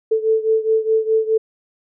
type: beating tone pair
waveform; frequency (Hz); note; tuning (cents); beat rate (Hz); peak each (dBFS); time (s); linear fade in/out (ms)
sine; 440 / 444.8; A4 / A4; 0 / +19; 4.8; -16 / -19; 0.11-1.38; 10
effects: none